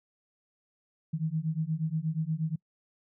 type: beating tone pair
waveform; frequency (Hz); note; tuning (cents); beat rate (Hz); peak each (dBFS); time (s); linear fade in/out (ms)
sine; 154.6 / 163; D#3 / E3; -11 / -19; 8.4; -31; 1.13-2.56; 10
effects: noise-tail reverb RT60 0.1 s tail -26 dB re dry